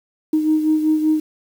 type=beating tone pair; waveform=sine; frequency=309.9 / 315.1 Hz; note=D#4 / D#4; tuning=-7 / +22 cents; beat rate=5.2 Hz; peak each=-14 / -22 dBFS; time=0.33-1.2 s; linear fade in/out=5 ms; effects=tanh soft clip ceiling -7 dBFS + 7-bit